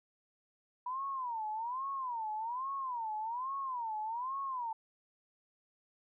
sine tone with vibrato, 970 Hz, B5, 31 cents flat, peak -35 dBFS, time 0.86-4.73 s, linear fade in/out 5 ms, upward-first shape sine, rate 1.2 Hz, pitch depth 220 cents each way, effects none

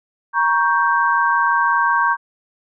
sine chord, G diminished, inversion first, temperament equal with one note detuned, 943.2 / 1108.7 / 1568 Hz, Bb5 / Db6 / G6, +20 / 0 / 0 cents, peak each -18 dBFS, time 0.33-2.17 s, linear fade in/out 50 ms, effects none

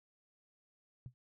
sine tone with exponential decay, 124.5 Hz, B2, 14 cents sharp, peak -40 dBFS, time 1.06-1.14 s, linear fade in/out 0 ms, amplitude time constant 17 ms, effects none

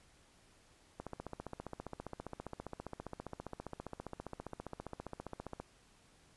click train, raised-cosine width 1 ms, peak -28 dBFS, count 70, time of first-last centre 1-5.6 s, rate 15 Hz, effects pink hiss -66 dBFS RMS until 6.36 s + resampled to 24000 Hz

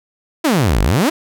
sawtooth exponential two-way sweep, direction down then up, 349.2 to 44.46 to 349.2 Hz, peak -8 dBFS, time 0.44-1.1 s, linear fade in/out 10 ms, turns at 0.81 s, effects none

